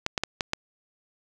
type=clicks; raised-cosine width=0.2 ms; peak=-8 dBFS; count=5; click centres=0.064 / 0.178 / 0.236 / 0.408 / 0.534 s; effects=none